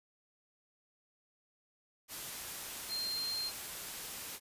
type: tone in noise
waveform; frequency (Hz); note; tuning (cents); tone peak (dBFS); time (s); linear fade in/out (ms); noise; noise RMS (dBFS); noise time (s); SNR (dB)
sine; 4186; C8; 0; -35; 2.88-3.52; 50; white; -43; 2.08-4.4; +5
effects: resampled to 32000 Hz